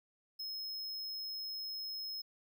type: tone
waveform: square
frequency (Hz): 5160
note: E8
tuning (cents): -38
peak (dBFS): -40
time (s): 0.39-2.22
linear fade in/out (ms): 10
effects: none